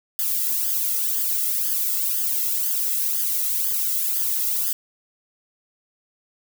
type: noise with flanger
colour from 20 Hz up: violet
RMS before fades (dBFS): -23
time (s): 0.19-4.73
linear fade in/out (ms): 0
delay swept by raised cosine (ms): 0.61 to 1.54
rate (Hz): 2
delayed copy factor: +0.95
effects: none